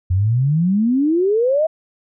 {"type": "exponential sweep", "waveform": "sine", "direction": "up", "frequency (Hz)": [87.31, 653], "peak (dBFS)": -13, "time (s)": [0.1, 1.67], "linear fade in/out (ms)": 10, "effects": []}